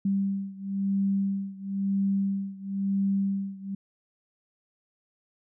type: beating tone pair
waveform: sine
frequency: 196 / 196.99 Hz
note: G3 / G3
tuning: 0 / +9 cents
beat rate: 0.99 Hz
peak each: -27 / -29 dBFS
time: 0.05-3.75 s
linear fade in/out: 5 ms
effects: none